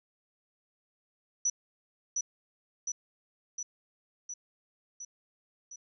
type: tone with echo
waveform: sine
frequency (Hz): 5920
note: F#8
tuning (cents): 0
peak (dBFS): -25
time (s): 1.45-1.5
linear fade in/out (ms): 5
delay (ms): 710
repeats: 6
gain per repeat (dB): -3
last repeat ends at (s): 5.76
effects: none